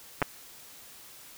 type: clicks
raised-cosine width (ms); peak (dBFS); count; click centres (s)
0.5; -10; 2; 0.218 / 0.225
effects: white hiss -50 dBFS RMS until 1.37 s